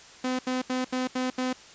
sawtooth tone bursts, 255.1 Hz, C4, 44 cents flat, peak -22 dBFS, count 6, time 0.24-1.53 s, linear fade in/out 5 ms, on 150 ms, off 78 ms, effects white hiss -49 dBFS RMS until 1.74 s + resampled to 16000 Hz

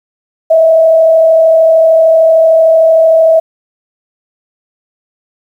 sine tone with frequency modulation, 648 Hz, E5, 30 cents flat, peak -3 dBFS, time 0.5-3.4 s, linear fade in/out 10 ms, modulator 33.2 Hz, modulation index 0.39, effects 7-bit

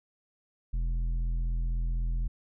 sine tone with tanh clipping, 41.99 Hz, E1, 33 cents sharp, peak -28 dBFS, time 0.73-2.28 s, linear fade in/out 10 ms, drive 8 dB, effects none

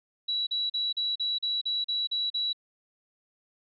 sine tone bursts, 3916 Hz, B7, 15 cents flat, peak -26 dBFS, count 10, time 0.28-2.531 s, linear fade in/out 10 ms, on 190 ms, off 39 ms, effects none

